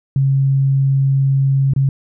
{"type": "tone with dropouts", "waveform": "sine", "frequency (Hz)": 136.2, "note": "C#3", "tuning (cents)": -30, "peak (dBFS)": -11, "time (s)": [0.16, 1.89], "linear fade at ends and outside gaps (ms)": 2, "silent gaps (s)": [1.736, 1.762], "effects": []}